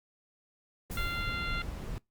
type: noise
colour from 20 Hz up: brown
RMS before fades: -37 dBFS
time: 0.9-1.98 s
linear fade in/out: 0 ms
type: noise with exponential decay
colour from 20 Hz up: blue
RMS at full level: -43 dBFS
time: 0.91-1.7 s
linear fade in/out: 5 ms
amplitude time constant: 170 ms
type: harmonic tone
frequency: 693 Hz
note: F5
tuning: 14 cents flat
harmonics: 2 / 3 / 4 / 5 / 6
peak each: -36 / -40 / -42 / -44 / -46 dBFS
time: 0.97-1.62 s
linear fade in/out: 2 ms
effects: noise-tail reverb RT60 0.2 s tail -25 dB re dry + Opus 48 kbps